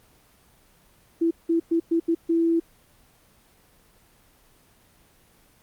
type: tone bursts at uneven times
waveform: sine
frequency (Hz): 332.4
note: E4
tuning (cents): +15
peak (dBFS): -18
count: 6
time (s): 1.21-1.31 / 1.49-1.6 / 1.71-1.8 / 1.91-2 / 2.08-2.15 / 2.29-2.6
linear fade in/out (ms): 10
effects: pink hiss -58 dBFS RMS until 5.62 s + Opus 24 kbps